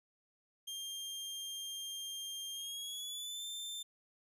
sawtooth tone with pitch glide, 3197 to 3568 Hz, G7 to A7, +33 to +23 cents, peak -38 dBFS, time 0.67-3.83 s, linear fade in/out 10 ms, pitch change +190 cents, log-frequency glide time 2.52-3.46 s, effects resampled to 32000 Hz

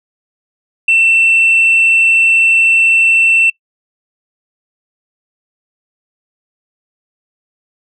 sine tone, 2686 Hz, E7, 32 cents sharp, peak -5 dBFS, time 0.88-3.5 s, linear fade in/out 5 ms, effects noise-tail reverb RT60 0.1 s tail -24 dB re dry + tanh soft clip ceiling -4 dBFS

